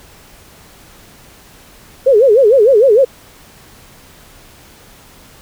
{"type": "tone with vibrato", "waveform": "sine", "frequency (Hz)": 476.9, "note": "A#4", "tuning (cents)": 39, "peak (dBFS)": -5, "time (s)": [2.06, 3.05], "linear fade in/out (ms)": 10, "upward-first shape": "sine", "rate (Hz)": 6.6, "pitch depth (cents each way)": 270, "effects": ["pink hiss -42 dBFS RMS until 5.41 s"]}